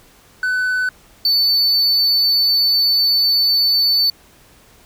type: tone pair in turn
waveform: triangle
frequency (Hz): 1503 / 4504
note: F#6 / C#8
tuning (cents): +27 / +27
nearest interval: octave + perfect fifth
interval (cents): 1900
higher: second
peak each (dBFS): -14 / -11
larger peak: second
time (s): 0.43-0.89 / 1.25-4.1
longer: second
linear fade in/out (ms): 2
effects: pink hiss -49 dBFS RMS until 4.85 s